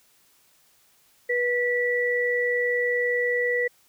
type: tone pair together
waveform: sine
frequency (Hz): 487.4 / 1955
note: B4 / B6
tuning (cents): -23 / -18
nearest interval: 2 octaves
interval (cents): 2405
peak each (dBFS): -24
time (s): 1.29-3.68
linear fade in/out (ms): 10
effects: white hiss -61 dBFS RMS until 3.88 s